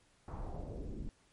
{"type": "noise with low-pass filter sweep", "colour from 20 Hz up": "brown", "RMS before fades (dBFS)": -42, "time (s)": [0.28, 1.09], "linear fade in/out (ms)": 0, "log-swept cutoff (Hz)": [1200, 260], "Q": 2.8, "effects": ["pink hiss -69 dBFS RMS until 1.32 s", "MP3 48 kbps"]}